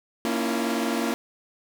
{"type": "tone cluster", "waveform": "sawtooth", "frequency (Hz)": [233.4, 279, 321.9, 340.8], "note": ["A#3", "C#4", "E4", "F4"], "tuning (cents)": [2, 11, -41, -42], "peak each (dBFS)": [-23, -26, -30, -26], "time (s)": [0.25, 1.14], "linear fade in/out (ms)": 0, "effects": []}